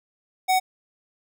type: tone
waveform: square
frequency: 748 Hz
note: F#5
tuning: 19 cents sharp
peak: -18 dBFS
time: 0.48-0.6 s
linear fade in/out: 20 ms
effects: none